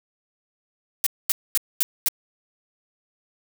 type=noise bursts; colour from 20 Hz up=blue; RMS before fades=-20 dBFS; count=5; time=1.04-2.085 s; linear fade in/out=0 ms; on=25 ms; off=230 ms; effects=none